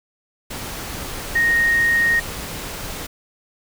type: tone in noise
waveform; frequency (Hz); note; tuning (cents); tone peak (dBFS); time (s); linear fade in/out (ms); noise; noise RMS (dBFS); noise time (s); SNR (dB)
sine; 1862; A#6; -2; -14; 1.35-2.2; 10; pink; -30; 0.5-3.07; +13
effects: none